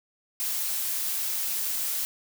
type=noise; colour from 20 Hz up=blue; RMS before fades=-29 dBFS; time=0.4-2.05 s; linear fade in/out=0 ms; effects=none